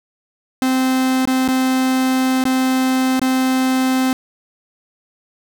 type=tone with dropouts; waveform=45% pulse; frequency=259.6 Hz; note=C4; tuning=13 cents flat; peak=-14 dBFS; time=0.62-4.13 s; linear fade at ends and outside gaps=1 ms; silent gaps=1.254-1.274 / 1.479-1.486 / 2.44-2.453 / 3.195-3.216 s; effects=none